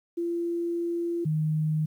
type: tone pair in turn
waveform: sine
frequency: 341.7 / 155.05 Hz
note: F4 / D#3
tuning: -38 / -6 cents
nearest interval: octave + major second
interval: 1368 cents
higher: first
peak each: -26 / -23 dBFS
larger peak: second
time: 0.17-1.25 / 1.25-1.86 s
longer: first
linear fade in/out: 10 ms
effects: 10-bit